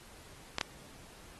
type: clicks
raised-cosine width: 0.2 ms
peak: -13 dBFS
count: 2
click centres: 0.584 / 0.612 s
effects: pink hiss -55 dBFS RMS until 1.39 s + AAC 32 kbps